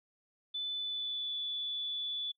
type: tone with pitch glide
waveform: sine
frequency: 3500 to 3458 Hz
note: A7 to A7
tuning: -10 to -31 cents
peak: -34 dBFS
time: 0.54-2.32 s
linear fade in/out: 10 ms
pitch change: -21 cents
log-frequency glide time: 0.75-1.36 s
effects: noise-tail reverb RT60 0.1 s tail -23 dB re dry